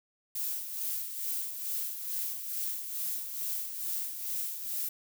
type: noise with tremolo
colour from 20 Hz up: violet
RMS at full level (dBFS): -33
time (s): 0.35-4.89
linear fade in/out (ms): 5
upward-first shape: sine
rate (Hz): 2.3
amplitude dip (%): 55
effects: none